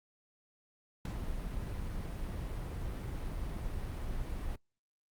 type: noise with ADSR envelope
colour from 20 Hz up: brown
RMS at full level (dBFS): -29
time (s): 1.05-4.56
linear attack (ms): 5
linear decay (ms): 5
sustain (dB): -9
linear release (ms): 7
effects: noise-tail reverb RT60 0.1 s tail -19 dB re dry + Opus 48 kbps